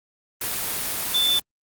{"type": "tone in noise", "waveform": "sine", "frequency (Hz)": 3520, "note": "A7", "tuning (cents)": 0, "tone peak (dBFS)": -18, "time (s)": [1.14, 1.39], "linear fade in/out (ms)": 5, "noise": "white", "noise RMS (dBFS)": -27, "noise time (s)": [0.41, 1.4], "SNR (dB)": 6, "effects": ["Opus 24 kbps"]}